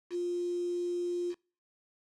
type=tone with quantisation; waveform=sine; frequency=351.4 Hz; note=F4; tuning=11 cents sharp; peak=-30 dBFS; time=0.1-1.35 s; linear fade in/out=50 ms; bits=8; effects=noise-tail reverb RT60 0.4 s tail -26 dB re dry + low-pass 6000 Hz 12 dB/octave